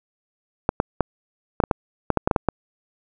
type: clicks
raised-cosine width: 1 ms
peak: -3 dBFS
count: 12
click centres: 0.691 / 0.801 / 1.007 / 1.602 / 1.638 / 1.712 / 2.103 / 2.173 / 2.275 / 2.312 / 2.362 / 2.487 s
effects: none